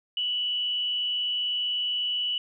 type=tone with frequency modulation; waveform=sine; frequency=2956 Hz; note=F#7; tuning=2 cents flat; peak=-25 dBFS; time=0.17-2.38 s; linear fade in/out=2 ms; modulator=205 Hz; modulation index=0.24; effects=none